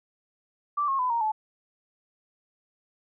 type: tone with pitch steps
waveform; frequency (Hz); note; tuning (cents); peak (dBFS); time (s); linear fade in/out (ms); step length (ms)
sine; 1168 / 1083.5 / 1005.1 / 932.4 / 865; D6 / C#6 / B5 / A#5 / A5; -10 / -40 / +30 / 0 / -30; -23; 0.77-1.32; 10; 110
effects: none